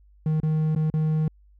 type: tone with dropouts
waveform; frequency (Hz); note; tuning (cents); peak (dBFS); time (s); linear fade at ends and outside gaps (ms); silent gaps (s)
triangle; 156; D#3; +5; -18; 0.26-1.28; 2; 0.402-0.432 / 0.75-0.761 / 0.901-0.939
effects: added 50 Hz sine -52 dBFS peak until 1.59 s